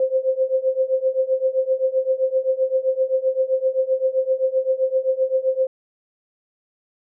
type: tone with tremolo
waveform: sine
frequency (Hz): 523.3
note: C5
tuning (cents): 0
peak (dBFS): -13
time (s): 0-5.67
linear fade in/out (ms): 2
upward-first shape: triangle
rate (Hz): 7.7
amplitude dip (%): 95
effects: none